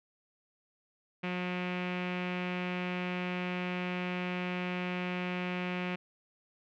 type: tone with low-pass filter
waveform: sawtooth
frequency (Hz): 180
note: F#3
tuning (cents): -47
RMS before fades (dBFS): -35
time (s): 1.23-5.96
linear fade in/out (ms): 10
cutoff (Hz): 2500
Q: 3.8
effects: none